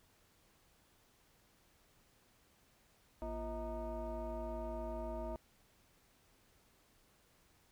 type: tone with frequency modulation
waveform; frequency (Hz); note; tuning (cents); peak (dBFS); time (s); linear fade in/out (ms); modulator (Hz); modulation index
sine; 344.8; F4; -22; -38; 3.22-5.36; 0; 291; 1.8
effects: tanh soft clip ceiling -34 dBFS + pink hiss -70 dBFS RMS until 7.71 s